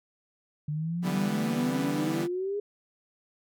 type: exponential sweep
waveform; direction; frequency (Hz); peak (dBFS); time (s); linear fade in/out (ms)
sine; up; 146.83 to 416.5; -28; 0.68-2.6; 5
type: chord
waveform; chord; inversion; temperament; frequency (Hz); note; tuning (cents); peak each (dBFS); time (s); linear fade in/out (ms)
sawtooth; E minor seventh; third; equal with one note detuned; 145.4 / 164.81 / 196 / 246.9; D3 / E3 / G3 / B3; -17 / 0 / 0 / 0; -31; 1.02-2.28; 50
effects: none